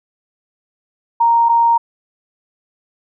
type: tone pair in turn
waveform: sine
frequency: 931 / 931 Hz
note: A#5 / A#5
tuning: -2 / -2 cents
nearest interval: unison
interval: 0 cents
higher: neither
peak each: -9 dBFS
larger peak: neither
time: 1.2-1.49 / 1.49-1.78 s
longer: neither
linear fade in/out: 10 ms
effects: none